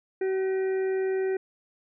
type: harmonic tone with a mistuned harmonic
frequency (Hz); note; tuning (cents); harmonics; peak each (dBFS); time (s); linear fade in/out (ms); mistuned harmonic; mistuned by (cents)
380.2; F#4; +47; 1 / 2 / 4 / 5 / 6; -24 / -42 / -43 / -43 / -50; 0.21-1.37; 5; 6; +86
effects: none